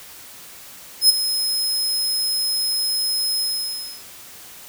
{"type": "tone with ADSR envelope", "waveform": "sawtooth", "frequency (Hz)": 5130, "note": "E8", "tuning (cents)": -48, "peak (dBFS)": -5, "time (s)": [1.01, 4.04], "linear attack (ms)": 83, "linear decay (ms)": 17, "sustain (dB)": -12, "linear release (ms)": 640, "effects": ["white hiss -41 dBFS RMS until 4.68 s"]}